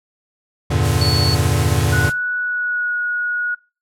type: chord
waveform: square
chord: E half-diminished seventh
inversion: none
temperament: equal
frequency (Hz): 82.41 / 98 / 116.54 / 146.83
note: E2 / G2 / Bb2 / D3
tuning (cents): 0 / 0 / 0 / 0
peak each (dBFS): -21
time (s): 0.7-2.1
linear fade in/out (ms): 10
type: high-pass noise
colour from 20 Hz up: white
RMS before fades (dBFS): -28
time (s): 0.81-2.13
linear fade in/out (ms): 50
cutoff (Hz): 100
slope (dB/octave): 12
type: tone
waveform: sine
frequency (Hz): 4435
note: C#8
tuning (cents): 0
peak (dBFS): -18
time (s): 1.01-1.35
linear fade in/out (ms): 5
type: tone with pitch glide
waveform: sine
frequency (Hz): 1474 to 1452.9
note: F#6 to F#6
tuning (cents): -7 to -32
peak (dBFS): -18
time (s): 1.92-3.55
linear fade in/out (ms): 10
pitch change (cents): -25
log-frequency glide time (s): 2.39-2.96
effects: noise-tail reverb RT60 0.3 s tail -22 dB re dry + low-pass 11000 Hz 12 dB/octave